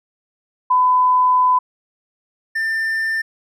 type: tone pair in turn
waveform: sine / triangle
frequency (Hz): 1005 / 1790.7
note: B5 / A6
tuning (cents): +30 / +30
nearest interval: minor seventh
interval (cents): 1000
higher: second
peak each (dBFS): -11 / -16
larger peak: first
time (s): 0.7-1.59 / 2.55-3.22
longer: first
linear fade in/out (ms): 10
effects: none